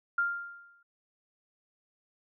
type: tone with exponential decay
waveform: sine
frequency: 1396.9 Hz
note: F6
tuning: in tune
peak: -23 dBFS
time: 0.18-0.83 s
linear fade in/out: 5 ms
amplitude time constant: 140 ms
effects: none